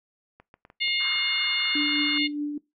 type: clicks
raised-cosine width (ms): 0.5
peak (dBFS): -33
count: 6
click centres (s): 0.4 / 0.541 / 0.651 / 0.701 / 0.88 / 1.157
type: harmonic tone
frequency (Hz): 713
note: F5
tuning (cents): +36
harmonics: 3 / 4 / 5 / 6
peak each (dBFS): -26 / -28 / -30 / -32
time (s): 0.8-2.28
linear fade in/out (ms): 20
type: band-pass noise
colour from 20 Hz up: pink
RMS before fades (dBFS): -40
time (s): 1-2.18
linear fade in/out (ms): 2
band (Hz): 1100 to 1800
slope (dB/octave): 48
type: tone with tremolo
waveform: sine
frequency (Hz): 293.7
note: D4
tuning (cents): 0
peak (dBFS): -24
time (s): 1.75-2.58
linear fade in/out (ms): 5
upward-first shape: triangle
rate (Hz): 4.8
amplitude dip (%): 45
effects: noise-tail reverb RT60 0.2 s tail -21 dB re dry